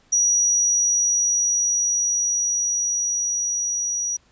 sine tone with level ramp, 5800 Hz, F#8, 35 cents flat, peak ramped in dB -15 to -22 dBFS, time 0.12-4.17 s, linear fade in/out 10 ms, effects pink hiss -59 dBFS RMS until 4.31 s + resampled to 16000 Hz

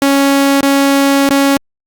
sawtooth tone with dropouts, 277.2 Hz, C#4, in tune, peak -4 dBFS, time 0.02-1.57 s, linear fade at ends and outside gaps 1 ms, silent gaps 0.608-0.629 / 1.29-1.306 s, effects Opus 48 kbps

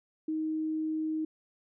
sine tone, 313.8 Hz, D#4, 15 cents sharp, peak -29 dBFS, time 0.28-1.25 s, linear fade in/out 5 ms, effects none

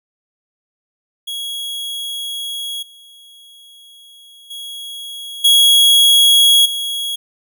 45% pulse tone with level steps, 3322 Hz, G#7, in tune, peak -22 / -40 / -27 / -7 / -19 dBFS, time 1.27-7.16 s, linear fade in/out 10 ms, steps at 2.82 / 4.5 / 5.44 / 6.65 s, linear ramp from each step 10 ms, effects none

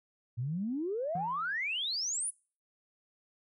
sine exponential sweep, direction up, 112.4 to 10500 Hz, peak -31 dBFS, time 0.37-2.31 s, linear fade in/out 20 ms
triangle tone with exponential decay, 168.1 Hz, E3, 34 cents sharp, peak -32 dBFS, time 1.15-1.59 s, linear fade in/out 5 ms, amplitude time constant 95 ms
effects noise-tail reverb RT60 0.4 s tail -25 dB re dry + tanh soft clip ceiling -23 dBFS

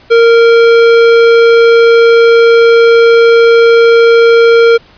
sine tone with tanh clipping, 463.4 Hz, A#4, 10 cents flat, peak -4 dBFS, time 0.1-4.78 s, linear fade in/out 20 ms, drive 17 dB, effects pink hiss -41 dBFS RMS until 4.97 s + resampled to 11025 Hz

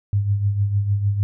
sine tone with tremolo, 101.2 Hz, G#2, 44 cents flat, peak -14 dBFS, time 0.13-1.23 s, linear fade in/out 0 ms, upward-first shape triangle, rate 6.6 Hz, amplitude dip 65%, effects none

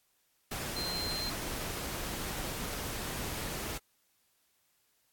sine tone in noise, 4144 Hz, C8, 17 cents flat, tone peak -35 dBFS, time 0.76-1.3 s, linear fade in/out 5 ms, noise pink, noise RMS -38 dBFS, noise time 0.51-3.78 s, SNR 0 dB, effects white hiss -73 dBFS RMS until 5.12 s + AAC 64 kbps

